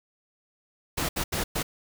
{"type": "noise bursts at uneven times", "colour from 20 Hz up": "pink", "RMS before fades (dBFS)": -28, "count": 4, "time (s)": [[0.97, 1.09], [1.16, 1.24], [1.32, 1.44], [1.55, 1.63]], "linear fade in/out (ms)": 10, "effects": []}